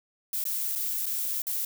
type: noise with dropouts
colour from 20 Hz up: violet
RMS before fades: -30 dBFS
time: 0.33-1.65 s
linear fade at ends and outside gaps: 2 ms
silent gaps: 0.44-0.453 / 0.753-0.758 / 1.058-1.064 / 1.42-1.468 s
effects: none